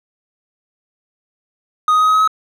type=tone with pitch steps; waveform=triangle; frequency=1244.5 / 1251.7 / 1259 / 1266.3 / 1273.6 / 1281 Hz; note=D#6 / D#6 / D#6 / D#6 / D#6 / E6; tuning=0 / +10 / +20 / +30 / +40 / -50 cents; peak=-8 dBFS; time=1.88-2.276 s; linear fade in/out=2 ms; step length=66 ms; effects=none